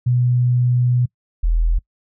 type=tone pair in turn; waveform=sine; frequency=123.47 / 41.2 Hz; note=B2 / E1; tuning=0 / 0 cents; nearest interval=octave + perfect fifth; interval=1900 cents; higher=first; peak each=-13 dBFS; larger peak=neither; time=0.06-1.06 / 1.43-1.79 s; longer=first; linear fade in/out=10 ms; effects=noise-tail reverb RT60 0.1 s tail -24 dB re dry